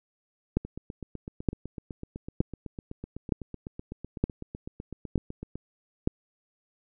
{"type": "two click trains", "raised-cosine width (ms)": 3, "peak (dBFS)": [-24, -10], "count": [40, 7], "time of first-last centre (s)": [[0.65, 5.556], [0.57, 6.075]], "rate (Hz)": [7.95, 1.09], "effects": []}